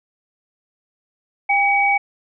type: tone pair together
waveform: sine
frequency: 801.5 / 2267 Hz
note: G5 / C#7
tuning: +38 / +38 cents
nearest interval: octave + tritone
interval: 1800 cents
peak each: -17 / -16 dBFS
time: 1.49-1.98 s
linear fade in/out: 10 ms
effects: none